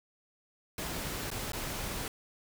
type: noise with dropouts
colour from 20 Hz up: pink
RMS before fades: -37 dBFS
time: 0.78-2.08 s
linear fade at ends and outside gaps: 2 ms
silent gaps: 1.304-1.314 / 1.52-1.532 s
effects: none